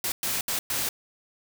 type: noise bursts at uneven times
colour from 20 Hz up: white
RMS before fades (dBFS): -28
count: 4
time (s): 0.04-0.12 / 0.23-0.41 / 0.48-0.59 / 0.7-0.89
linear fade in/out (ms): 2
effects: none